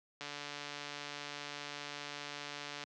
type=click train; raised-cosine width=0.2 ms; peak=-25 dBFS; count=382; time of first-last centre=0.21-2.838 s; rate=145 Hz; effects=high-pass 150 Hz 12 dB/octave + low-pass 7000 Hz 12 dB/octave